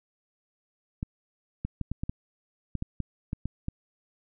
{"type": "clicks", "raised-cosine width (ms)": 5, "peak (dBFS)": -18, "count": 12, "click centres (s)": [1.029, 1.65, 1.813, 1.916, 2.035, 2.095, 2.753, 2.824, 3.003, 3.331, 3.456, 3.684], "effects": []}